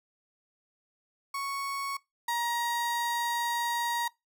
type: tone pair in turn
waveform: 35% pulse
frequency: 1108.7 / 945 Hz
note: C#6 / A#5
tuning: 0 / +23 cents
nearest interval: minor third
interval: 277 cents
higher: first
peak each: -30 / -26 dBFS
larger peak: second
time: 1.34-1.97 / 2.28-4.08 s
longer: second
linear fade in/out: 5 ms
effects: noise-tail reverb RT60 0.2 s tail -22 dB re dry